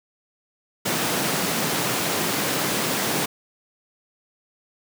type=high-pass noise; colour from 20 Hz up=pink; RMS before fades=-24 dBFS; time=0.85-3.26 s; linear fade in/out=10 ms; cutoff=140 Hz; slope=24 dB/octave; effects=none